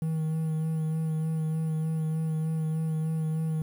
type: tone with vibrato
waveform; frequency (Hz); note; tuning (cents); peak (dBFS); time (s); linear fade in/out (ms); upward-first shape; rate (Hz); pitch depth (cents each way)
triangle; 158.8; D#3; +36; -24; 0.02-3.62; 2; sine; 3.3; 19
effects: 9-bit